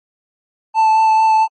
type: tone with vibrato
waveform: triangle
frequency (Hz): 880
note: A5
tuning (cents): 0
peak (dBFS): -7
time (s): 0.74-1.48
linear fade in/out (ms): 50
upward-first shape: sine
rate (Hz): 4.5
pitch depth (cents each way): 11
effects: MP3 32 kbps